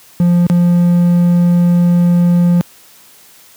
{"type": "tone with dropouts", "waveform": "triangle", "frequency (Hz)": 174.61, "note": "F3", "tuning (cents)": 0, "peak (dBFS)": -5, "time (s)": [0.2, 2.61], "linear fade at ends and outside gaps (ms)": 0, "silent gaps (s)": [0.466, 0.499], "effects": ["white hiss -43 dBFS RMS until 3.56 s", "high-pass 80 Hz 12 dB/octave"]}